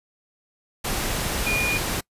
sine tone in noise, 2436 Hz, D#7, 37 cents flat, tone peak -22 dBFS, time 1.46-1.78 s, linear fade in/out 10 ms, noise pink, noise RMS -26 dBFS, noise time 0.84-2.01 s, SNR +1 dB, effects noise-tail reverb RT60 0.1 s tail -24 dB re dry + resampled to 32000 Hz

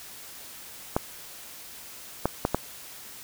clicks, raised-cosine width 1 ms, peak -8 dBFS, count 4, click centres 0.965 / 2.256 / 2.451 / 2.546 s, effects white hiss -44 dBFS RMS until 3.23 s

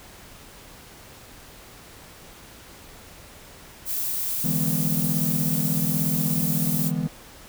violet noise, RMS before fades -27 dBFS, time 3.85-6.92 s, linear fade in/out 50 ms
triangle chord, E dominant seventh, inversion third, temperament just, 148.33 / 164.81 / 206 / 247.2 Hz, D3 / E3 / G#3 / B3, +18 / 0 / -14 / +2 cents, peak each -28 / -24 / -28 / -28 dBFS, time 4.44-7.08 s, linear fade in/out 5 ms
effects pink hiss -46 dBFS RMS until 7.48 s

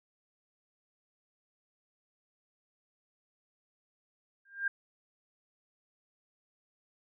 sine tone with exponential growth, 1599 Hz, G6, 34 cents sharp, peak -25 dBFS, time 4.45-4.68 s, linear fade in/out 5 ms, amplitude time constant 49 ms, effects none

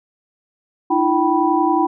sine tone cluster, 308.6 / 339.5 / 772 / 983 Hz, D#4 / F4 / G5 / B5, -14 / -49 / -27 / -8 cents, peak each -19 dBFS, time 0.9-1.87 s, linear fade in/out 10 ms, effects none

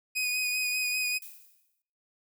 sawtooth tone with vibrato, 2489 Hz, D#7, in tune, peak -24 dBFS, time 0.15-1.19 s, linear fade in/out 20 ms, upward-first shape sine, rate 5.1 Hz, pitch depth 19 cents each way
violet noise with exponential decay, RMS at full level -42 dBFS, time 1.22-1.82 s, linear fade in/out 0 ms, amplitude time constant 130 ms
effects noise-tail reverb RT60 0.8 s tail -24 dB re dry

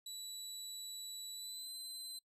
25% pulse tone with pitch glide, 3940 to 4055 Hz, B7 to B7, -5 to +45 cents, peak -40 dBFS, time 0.06-2.19 s, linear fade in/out 5 ms, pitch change +50 cents, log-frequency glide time 1.33-1.72 s, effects noise-tail reverb RT60 0.1 s tail -24 dB re dry

